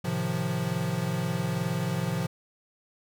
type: chord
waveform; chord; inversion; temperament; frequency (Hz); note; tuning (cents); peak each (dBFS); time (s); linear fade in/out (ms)
square; F dominant seventh; first; equal with one note detuned; 110 / 132.1 / 155.56 / 174.61; A2 / C3 / Eb3 / F3; 0 / +17 / 0 / 0; -36 / -33 / -35 / -31; 0.04-2.27; 10
effects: none